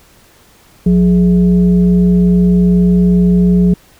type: tone with frequency modulation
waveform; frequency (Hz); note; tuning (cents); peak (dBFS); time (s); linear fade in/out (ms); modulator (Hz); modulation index
sine; 179.8; F#3; -49; -6; 0.86-3.74; 5; 237; 0.49
effects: pink hiss -46 dBFS RMS until 3.99 s